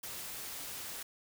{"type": "noise", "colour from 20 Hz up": "white", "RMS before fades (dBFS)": -43, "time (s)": [0.03, 1.03], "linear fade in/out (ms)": 5, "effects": []}